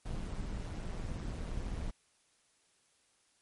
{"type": "noise with amplitude modulation", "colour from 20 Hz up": "brown", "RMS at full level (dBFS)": -36, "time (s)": [0.05, 1.91], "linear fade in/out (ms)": 10, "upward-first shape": "sine", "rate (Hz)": 168, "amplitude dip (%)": 55, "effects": ["white hiss -71 dBFS RMS until 3.41 s", "MP3 48 kbps"]}